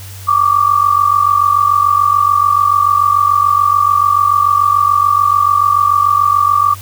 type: tone pair together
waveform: sine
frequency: 1143.1 / 1190 Hz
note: D6 / D6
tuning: -47 / +22 cents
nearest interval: minor second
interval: 69 cents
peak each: -11 dBFS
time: 0.27-6.75 s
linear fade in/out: 20 ms
effects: added 96 Hz sine -29 dBFS peak until 6.81 s + white hiss -35 dBFS RMS until 6.81 s